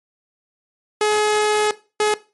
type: tone bursts at uneven times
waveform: sawtooth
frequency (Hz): 423.2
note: G#4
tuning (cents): +33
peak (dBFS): -11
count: 2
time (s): 1.01-1.71 / 2-2.14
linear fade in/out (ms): 2
effects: noise-tail reverb RT60 0.3 s tail -17 dB re dry + MP3 48 kbps